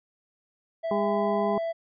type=tone with pitch glide; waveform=triangle; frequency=659.3 to 663.5 Hz; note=E5 to E5; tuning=0 to +11 cents; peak=-25 dBFS; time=0.83-1.73 s; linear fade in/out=20 ms; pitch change=+11 cents; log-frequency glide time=1.34-1.5 s
type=harmonic tone; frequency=203.5 Hz; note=G#3; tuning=35 cents flat; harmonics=1 / 2 / 4 / 5; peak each=-29 / -28 / -32 / -32 dBFS; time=0.91-1.58 s; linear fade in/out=2 ms
effects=resampled to 11025 Hz